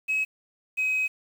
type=tone pair in turn; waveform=sine; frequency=2560 / 2535 Hz; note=D#7 / D#7; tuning=+49 / +32 cents; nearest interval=unison; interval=17 cents; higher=first; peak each=-21 dBFS; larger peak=neither; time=0.08-0.25 / 0.77-1.08 s; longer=second; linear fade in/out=20 ms; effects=tanh soft clip ceiling -20 dBFS + 8-bit